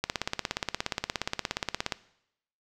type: click train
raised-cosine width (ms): 0.2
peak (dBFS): -10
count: 33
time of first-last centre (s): 0.04-1.922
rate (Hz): 17
effects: noise-tail reverb RT60 0.8 s tail -19 dB re dry